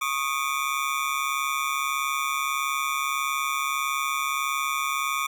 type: ring-modulated tone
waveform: 25% pulse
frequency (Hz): 1169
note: D6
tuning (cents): -8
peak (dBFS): -18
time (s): 0.01-5.27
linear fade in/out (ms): 10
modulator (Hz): 70.8
effects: none